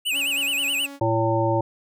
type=tone with vibrato; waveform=square; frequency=2727 Hz; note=F7; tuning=42 cents flat; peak=-22 dBFS; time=0.05-0.87 s; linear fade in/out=20 ms; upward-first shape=sine; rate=9.4 Hz; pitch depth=170 cents each way
type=tone with tremolo; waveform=sawtooth; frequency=280 Hz; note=C#4; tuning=18 cents sharp; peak=-32 dBFS; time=0.11-1 s; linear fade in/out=50 ms; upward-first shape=sine; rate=4.1 Hz; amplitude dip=30%
type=harmonic tone; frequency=112.5 Hz; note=A2; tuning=39 cents sharp; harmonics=1 / 3 / 5 / 7 / 8; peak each=-24 / -24 / -24 / -31 / -25 dBFS; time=1.01-1.61 s; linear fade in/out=5 ms
effects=none